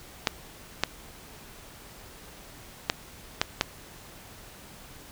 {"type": "clicks", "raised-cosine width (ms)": 0.2, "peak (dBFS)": -4, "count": 5, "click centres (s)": [0.272, 0.836, 2.899, 3.415, 3.611], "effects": ["pink hiss -48 dBFS RMS until 5.11 s"]}